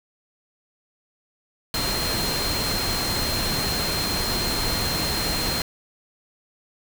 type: tone in noise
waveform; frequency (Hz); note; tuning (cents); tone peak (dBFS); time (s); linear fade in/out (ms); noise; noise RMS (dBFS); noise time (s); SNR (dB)
sine; 4186; C8; 0; -27; 1.74-5.62; 2; pink; -26; 1.74-5.62; -4
effects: none